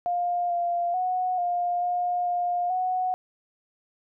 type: tone with pitch steps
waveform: sine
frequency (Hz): 705 / 695 / 735 / 706 / 712 / 708 / 738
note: F5 / F5 / F#5 / F5 / F5 / F5 / F#5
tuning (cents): +16 / -9 / -12 / +19 / +33 / +23 / -5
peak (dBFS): -23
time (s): 0.06-3.14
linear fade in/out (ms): 0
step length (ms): 440
effects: none